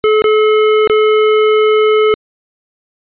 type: tone with dropouts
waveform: square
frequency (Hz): 430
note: A4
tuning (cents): -40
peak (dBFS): -8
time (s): 0.04-2.14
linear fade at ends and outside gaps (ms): 0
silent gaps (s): 0.22-0.242 / 0.874-0.898
effects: resampled to 8000 Hz